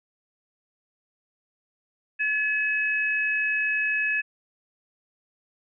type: tone pair together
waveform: sine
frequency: 1710 / 2562 Hz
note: A6 / E7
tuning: -50 / -50 cents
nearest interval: perfect fifth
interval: 700 cents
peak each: -25 dBFS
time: 2.19-4.22 s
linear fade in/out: 20 ms
effects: none